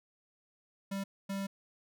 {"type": "tone bursts at uneven times", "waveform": "square", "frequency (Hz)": 196.3, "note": "G3", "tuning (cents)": 3, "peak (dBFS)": -35, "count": 2, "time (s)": [[0.91, 1.04], [1.29, 1.47]], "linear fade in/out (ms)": 10, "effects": []}